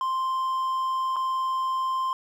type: tone with dropouts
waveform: triangle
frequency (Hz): 1046.5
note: C6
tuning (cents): 0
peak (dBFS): -22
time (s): 0.01-2.13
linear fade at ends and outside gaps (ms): 1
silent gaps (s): 1.16-1.165
effects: none